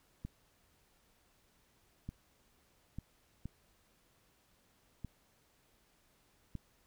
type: clicks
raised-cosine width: 5 ms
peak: -29 dBFS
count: 6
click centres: 0.25 / 2.09 / 2.986 / 3.456 / 5.047 / 6.553 s
effects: pink hiss -71 dBFS RMS until 6.86 s